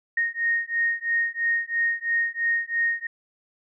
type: beating tone pair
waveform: sine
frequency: 1856 / 1859 Hz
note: A#6 / A#6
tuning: -8 / -5 cents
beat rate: 3 Hz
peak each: -25 dBFS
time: 0.17-3.07 s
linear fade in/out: 5 ms
effects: none